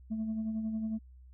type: tone with tremolo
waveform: sine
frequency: 220 Hz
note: A3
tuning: in tune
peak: -28 dBFS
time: 0.1-0.99 s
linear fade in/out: 20 ms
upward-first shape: sine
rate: 11 Hz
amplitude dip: 45%
effects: tanh soft clip ceiling -29 dBFS + added 63 Hz sine -51 dBFS peak until 1.33 s